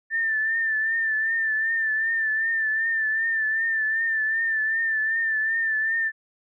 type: tone with vibrato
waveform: sine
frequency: 1782 Hz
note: A6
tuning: 22 cents sharp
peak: -21 dBFS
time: 0.1-6.12 s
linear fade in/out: 50 ms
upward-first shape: triangle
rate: 2.6 Hz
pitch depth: 50 cents each way
effects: none